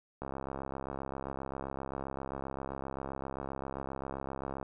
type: click train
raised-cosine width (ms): 1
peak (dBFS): -24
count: 299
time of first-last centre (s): 0.22-4.628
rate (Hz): 67.6
effects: none